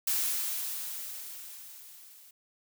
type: noise with level ramp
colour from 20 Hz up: blue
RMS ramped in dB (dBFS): -28 to -55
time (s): 0.07-2.31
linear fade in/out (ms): 5
effects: none